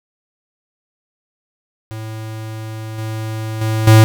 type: tone with level steps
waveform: square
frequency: 110 Hz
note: A2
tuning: in tune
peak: -26 / -22 / -16 / -5 dBFS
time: 1.91-4.04 s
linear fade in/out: 0 ms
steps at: 2.98 / 3.61 / 3.87 s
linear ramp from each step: 5 ms
effects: none